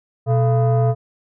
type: tone with frequency modulation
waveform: sine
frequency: 123.47 Hz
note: B2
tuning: in tune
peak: -12 dBFS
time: 0.26-0.95 s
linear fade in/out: 50 ms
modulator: 560 Hz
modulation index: 0.75
effects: tanh soft clip ceiling -9 dBFS